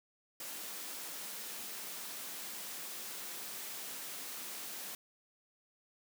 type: high-pass noise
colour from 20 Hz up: white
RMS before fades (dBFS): -44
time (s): 0.4-4.95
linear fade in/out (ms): 2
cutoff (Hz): 160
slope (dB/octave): 48
effects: none